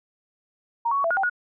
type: tone with pitch steps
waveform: sine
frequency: 933 / 1113 / 1120 / 667 / 1439 / 777 / 1453 Hz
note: A#5 / C#6 / C#6 / E5 / F#6 / G5 / F#6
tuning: +1 / +7 / +18 / +20 / -49 / -16 / -32 cents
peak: -20 dBFS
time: 0.85-1.298 s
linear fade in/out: 10 ms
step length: 64 ms
effects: none